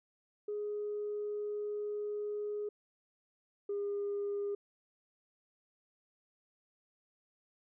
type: tone pair in turn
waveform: sine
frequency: 416.4 / 405.7 Hz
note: G#4 / G#4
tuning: +5 / -41 cents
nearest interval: unison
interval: 46 cents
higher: first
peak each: -34 / -32 dBFS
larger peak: second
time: 0.48-2.69 / 3.69-4.55 s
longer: first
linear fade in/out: 5 ms
effects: tanh soft clip ceiling -30 dBFS